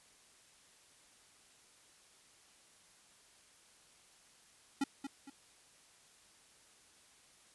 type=tone with echo; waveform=square; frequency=276.5 Hz; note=C#4; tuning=4 cents flat; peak=-31 dBFS; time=4.81-4.84 s; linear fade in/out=5 ms; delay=230 ms; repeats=2; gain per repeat=-9 dB; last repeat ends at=5.3 s; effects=white hiss -64 dBFS RMS until 7.54 s + resampled to 24000 Hz